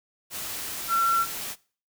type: tone in noise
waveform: sine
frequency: 1357 Hz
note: E6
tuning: 50 cents sharp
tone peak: -20 dBFS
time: 0.88-1.26 s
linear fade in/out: 50 ms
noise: white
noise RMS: -34 dBFS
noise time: 0.3-1.56 s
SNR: +11 dB
effects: noise-tail reverb RT60 0.4 s tail -21 dB re dry